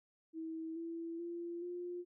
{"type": "tone with pitch steps", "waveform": "sine", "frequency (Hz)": [323.1, 332.8, 342.7, 353], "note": ["E4", "E4", "F4", "F4"], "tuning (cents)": [-35, 17, -33, 19], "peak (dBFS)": -40, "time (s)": [0.33, 2.05], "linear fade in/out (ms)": 50, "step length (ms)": 430, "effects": []}